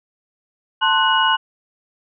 sine tone cluster, 890 / 1049 / 1485 / 2905 Hz, A5 / C6 / F#6 / F#7, +20 / +4 / +6 / -32 cents, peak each -19 dBFS, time 0.81-1.37 s, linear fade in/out 20 ms, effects none

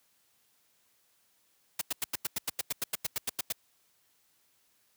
white noise bursts, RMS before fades -31 dBFS, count 16, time 1.79-3.524 s, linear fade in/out 5 ms, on 24 ms, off 90 ms, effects white hiss -70 dBFS RMS until 4.96 s + high-pass 60 Hz 12 dB/octave

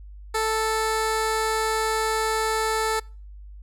15% pulse tone with low-pass filter, 440 Hz, A4, in tune, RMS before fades -24 dBFS, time 0.34-3 s, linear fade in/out 10 ms, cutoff 12000 Hz, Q 1, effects noise-tail reverb RT60 0.4 s tail -26 dB re dry + added 50 Hz sine -39 dBFS peak until 3.62 s

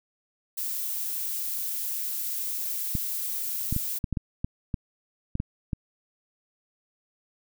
violet noise, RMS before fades -31 dBFS, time 0.57-3.99 s, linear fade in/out 10 ms
clicks, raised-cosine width 5 ms, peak -15 dBFS, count 11, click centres 2.952 / 3.726 / 3.764 / 4.042 / 4.127 / 4.172 / 4.445 / 4.742 / 5.354 / 5.401 / 5.732 s
effects none

